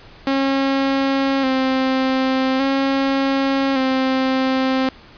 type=tone with vibrato; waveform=sawtooth; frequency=267.1 Hz; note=C4; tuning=36 cents sharp; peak=-12 dBFS; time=0.27-4.89 s; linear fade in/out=2 ms; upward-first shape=square; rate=0.43 Hz; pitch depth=30 cents each way; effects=pink hiss -44 dBFS RMS until 5.17 s + resampled to 11025 Hz